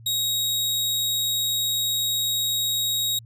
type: tone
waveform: sawtooth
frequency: 3788 Hz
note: A#7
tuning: 27 cents sharp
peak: -19 dBFS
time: 0.06-3.19 s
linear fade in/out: 5 ms
effects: added 114 Hz sine -43 dBFS peak until 3.25 s